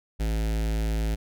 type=tone with notch filter; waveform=square; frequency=54.3 Hz; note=A1; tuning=22 cents flat; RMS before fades=-26 dBFS; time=0.19-1.16 s; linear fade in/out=20 ms; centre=1100 Hz; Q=1.7; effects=none